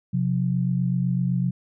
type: tone pair together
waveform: sine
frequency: 130.81 / 178.73 Hz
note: C3 / F3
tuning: 0 / +40 cents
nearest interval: perfect fourth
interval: 540 cents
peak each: -23 dBFS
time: 0.13-1.51 s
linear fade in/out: 10 ms
effects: none